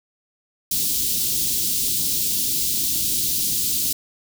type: band-stop noise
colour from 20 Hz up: white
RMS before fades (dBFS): -22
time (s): 0.71-3.93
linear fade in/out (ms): 5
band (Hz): 330 to 3500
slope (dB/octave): 24
effects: none